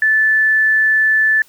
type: tone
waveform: sine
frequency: 1749 Hz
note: A6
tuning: 11 cents flat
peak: -10 dBFS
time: 0.02-1.42 s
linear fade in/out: 2 ms
effects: white hiss -50 dBFS RMS until 1.48 s